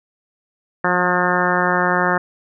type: harmonic tone with a mistuned harmonic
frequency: 179.4 Hz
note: F3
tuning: 47 cents sharp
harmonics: 1 / 2 / 3 / 4 / 5 / 6 / 7 / 8 / 9 / 10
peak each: -24 / -24 / -24 / -24 / -24 / -24 / -24 / -24 / -24 / -24 dBFS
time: 0.84-2.18 s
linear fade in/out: 5 ms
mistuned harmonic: 1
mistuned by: -25 cents
effects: none